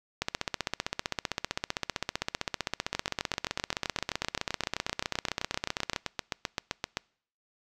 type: two click trains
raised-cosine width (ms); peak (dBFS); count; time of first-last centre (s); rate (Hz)
0.2; -11 / -12; 90 / 32; 0.22-5.962 / 2.95-6.971; 15.5 / 7.71
effects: noise-tail reverb RT60 0.6 s tail -26 dB re dry